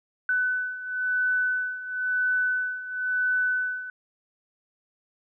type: beating tone pair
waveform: sine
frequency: 1500 / 1500.98 Hz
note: F#6 / F#6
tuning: +23 / +24 cents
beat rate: 0.98 Hz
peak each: -29 / -25 dBFS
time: 0.29-3.9 s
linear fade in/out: 2 ms
effects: none